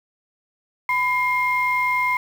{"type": "tone pair together", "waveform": "sine", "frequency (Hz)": [1000, 2125], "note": ["B5", "C7"], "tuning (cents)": [21, 26], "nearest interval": "octave + minor second", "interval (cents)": 1305, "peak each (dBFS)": -20, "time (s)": [0.89, 2.17], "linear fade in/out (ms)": 2, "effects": ["tanh soft clip ceiling -11 dBFS", "7-bit"]}